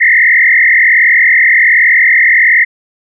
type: tone with frequency modulation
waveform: sine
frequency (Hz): 1975.5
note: B6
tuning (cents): 0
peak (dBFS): -4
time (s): 0-2.65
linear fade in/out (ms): 20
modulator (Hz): 41.3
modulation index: 3.8
effects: none